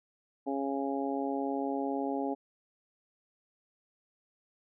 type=harmonic tone; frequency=137.8 Hz; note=C#3; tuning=10 cents flat; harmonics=2 / 3 / 4 / 5 / 6; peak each=-33 / -37 / -39 / -39 / -38 dBFS; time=0.46-2.35 s; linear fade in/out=20 ms; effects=none